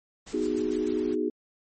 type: noise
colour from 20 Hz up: pink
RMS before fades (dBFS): -47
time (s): 0.26-1.15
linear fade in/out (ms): 10
type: noise bursts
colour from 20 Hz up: blue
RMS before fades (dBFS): -41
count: 5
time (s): 0.27-0.924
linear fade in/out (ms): 5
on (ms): 62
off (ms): 86
type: chord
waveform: sine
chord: G# minor seventh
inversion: first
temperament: equal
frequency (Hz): 246.9 / 311.1 / 370 / 415.3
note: B3 / D#4 / F#4 / G#4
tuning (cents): 0 / 0 / 0 / 0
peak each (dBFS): -32 / -29 / -30 / -30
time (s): 0.33-1.3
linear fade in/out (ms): 10
effects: MP3 32 kbps